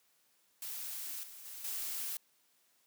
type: noise with level steps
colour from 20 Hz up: blue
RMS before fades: -42 / -51 / -47 / -39 dBFS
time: 0.62-2.17 s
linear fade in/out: 2 ms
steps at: 1.23 / 1.45 / 1.64 s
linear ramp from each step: 5 ms
effects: white hiss -72 dBFS RMS until 2.86 s + high-pass 150 Hz 12 dB/octave